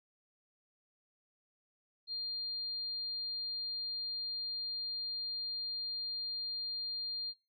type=tone; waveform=sine; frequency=4200 Hz; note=C8; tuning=6 cents sharp; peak=-36 dBFS; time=2.07-7.34 s; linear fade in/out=50 ms; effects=noise-tail reverb RT60 0.3 s tail -21 dB re dry

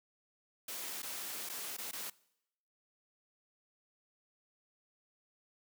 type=noise with dropouts; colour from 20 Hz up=white; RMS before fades=-42 dBFS; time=0.68-2.1 s; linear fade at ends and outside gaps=5 ms; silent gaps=1.021-1.029 / 1.491-1.496 / 1.768-1.783 / 1.913-1.93 s; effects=noise-tail reverb RT60 0.8 s tail -22 dB re dry + high-pass 200 Hz 12 dB/octave

